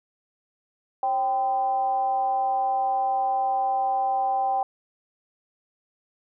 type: tone with frequency modulation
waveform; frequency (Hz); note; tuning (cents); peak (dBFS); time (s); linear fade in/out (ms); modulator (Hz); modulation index
sine; 782; G5; -4; -21; 1.03-4.63; 2; 239; 0.41
effects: none